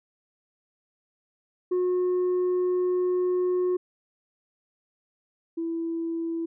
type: tone pair in turn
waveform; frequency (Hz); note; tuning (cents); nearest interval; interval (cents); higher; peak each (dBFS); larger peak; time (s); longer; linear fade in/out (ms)
sine; 362.4 / 331.5; F#4 / E4; -36 / +10; major second; 154; first; -19 / -26; first; 1.71-3.77 / 5.57-6.46; first; 10
effects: tanh soft clip ceiling -21 dBFS